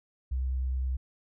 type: tone with vibrato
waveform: sine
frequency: 64.5 Hz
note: C2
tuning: 24 cents flat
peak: -27 dBFS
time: 0.31-0.97 s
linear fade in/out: 10 ms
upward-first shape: square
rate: 9.7 Hz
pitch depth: 9 cents each way
effects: none